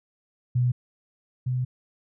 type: tone pair in turn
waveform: sine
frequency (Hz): 123.8 / 126.47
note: B2 / B2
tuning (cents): +5 / +42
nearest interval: unison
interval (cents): 37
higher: second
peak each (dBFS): -19 / -23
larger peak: first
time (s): 0.55-0.72 / 1.46-1.65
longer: second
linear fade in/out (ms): 10
effects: none